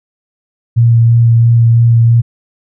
sine tone with vibrato, 116.54 Hz, A#2, in tune, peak -4 dBFS, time 0.76-2.22 s, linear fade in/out 20 ms, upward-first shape sine, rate 3 Hz, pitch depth 13 cents each way, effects none

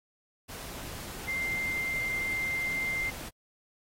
sine tone in noise, 2093 Hz, C7, in tune, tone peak -29 dBFS, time 1.27-3.11 s, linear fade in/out 20 ms, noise pink, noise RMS -42 dBFS, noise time 0.48-3.3 s, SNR +10 dB, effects AAC 48 kbps

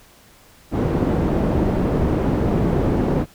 white low-pass noise, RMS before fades -19 dBFS, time 0.71-3.26 s, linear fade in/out 50 ms, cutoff 340 Hz, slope 12 dB/octave, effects pink hiss -50 dBFS RMS until 3.34 s

